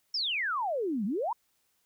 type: exponential two-way sweep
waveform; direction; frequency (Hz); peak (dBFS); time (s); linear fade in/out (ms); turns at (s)
sine; down then up; 5560 to 186.6 to 1028; -28; 0.14-1.33; 5; 1.05
effects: white hiss -73 dBFS RMS until 1.85 s